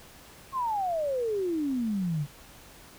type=exponential sweep; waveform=sine; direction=down; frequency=1100 to 138.59 Hz; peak=-26 dBFS; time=0.52-2.27 s; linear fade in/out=50 ms; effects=pink hiss -51 dBFS RMS until 2.98 s